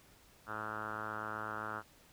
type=tone with low-pass filter; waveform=5% pulse; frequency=107.8 Hz; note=A2; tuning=35 cents flat; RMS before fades=-41 dBFS; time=0.46-1.83 s; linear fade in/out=50 ms; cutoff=1400 Hz; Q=5.9; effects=pink hiss -63 dBFS RMS until 2.12 s